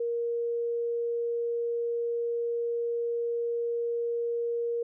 sine tone, 470 Hz, A#4, 14 cents sharp, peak -27 dBFS, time 0-4.83 s, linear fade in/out 5 ms, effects none

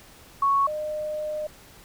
sine tone pair in turn, 1108.7 / 609.4 Hz, C#6 / D#5, 0 / -36 cents, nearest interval minor seventh, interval 1036 cents, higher first, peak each -18 / -27 dBFS, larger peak first, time 0.42-0.67 / 0.67-1.47 s, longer second, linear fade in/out 5 ms, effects pink hiss -50 dBFS RMS until 1.84 s

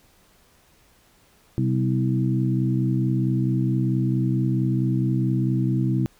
harmonic tone with a mistuned harmonic, 64.5 Hz, C2, 24 cents flat, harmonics 2 / 3 / 4 / 5, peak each -21 / -26 / -29 / -27 dBFS, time 1.58-6.06 s, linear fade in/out 0 ms, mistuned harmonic 4, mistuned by -40 cents, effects pink hiss -58 dBFS RMS until 6.19 s

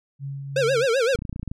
sine tone with tremolo, 138.59 Hz, C#3, in tune, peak -28 dBFS, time 0.19-0.86 s, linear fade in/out 50 ms, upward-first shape triangle, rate 3 Hz, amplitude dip 35%
square tone with vibrato, 496.2 Hz, B4, 8 cents sharp, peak -19 dBFS, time 0.56-1.16 s, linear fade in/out 5 ms, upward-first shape sine, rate 7.8 Hz, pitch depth 190 cents each way
clicks, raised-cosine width 5 ms, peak -19 dBFS, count 11, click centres 1.151 / 1.19 / 1.221 / 1.252 / 1.295 / 1.328 / 1.361 / 1.396 / 1.43 / 1.477 / 1.515 s
effects low-pass 7000 Hz 12 dB/octave

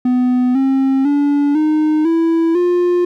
triangle tone with pitch steps, 250 / 267.9 / 287.2 / 307.8 / 329.9 / 353.6 Hz, B3 / C4 / D4 / D#4 / E4 / F4, +21 / +41 / -39 / -19 / +1 / +22 cents, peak -9 dBFS, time 0.05-3.05 s, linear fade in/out 5 ms, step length 500 ms, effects none

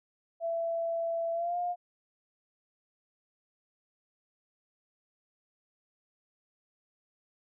sine tone with pitch glide, 668 to 707.7 Hz, E5 to F5, +23 to +23 cents, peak -29 dBFS, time 0.4-1.76 s, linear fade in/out 50 ms, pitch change +100 cents, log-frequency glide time 1.33-1.58 s, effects none

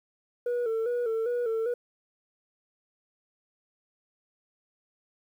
sine tone with vibrato, 466.1 Hz, A#4, in tune, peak -23 dBFS, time 0.46-1.74 s, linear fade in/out 5 ms, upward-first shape square, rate 2.5 Hz, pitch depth 67 cents each way, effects tanh soft clip ceiling -25 dBFS + 10-bit

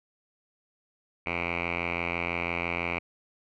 5% pulse tone with low-pass filter, 86 Hz, F2, 26 cents flat, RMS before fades -31 dBFS, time 1.26-2.99 s, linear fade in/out 5 ms, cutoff 2300 Hz, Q 7.7, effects none

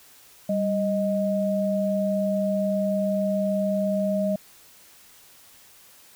sine tone pair together, 196 / 622.7 Hz, G3 / D#5, 0 / +1 cents, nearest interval octave + minor sixth, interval 2001 cents, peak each -24 dBFS, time 0.49-4.36 s, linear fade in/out 5 ms, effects white hiss -52 dBFS RMS until 6.15 s

